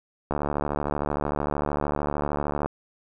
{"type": "click train", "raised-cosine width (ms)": 1, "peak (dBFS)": -12, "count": 173, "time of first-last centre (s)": [0.31, 2.66], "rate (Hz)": 73.2, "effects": []}